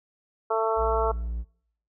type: harmonic tone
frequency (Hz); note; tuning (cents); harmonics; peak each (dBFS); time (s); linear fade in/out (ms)
222.7; A3; +21; 2 / 3 / 4 / 5 / 6; -26 / -28 / -29 / -30 / -31; 0.5-1.12; 10
type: tone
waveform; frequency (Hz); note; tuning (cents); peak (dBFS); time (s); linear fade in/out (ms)
triangle; 57.7; A#1; -17; -26; 0.76-1.45; 50
effects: noise-tail reverb RT60 0.7 s tail -25 dB re dry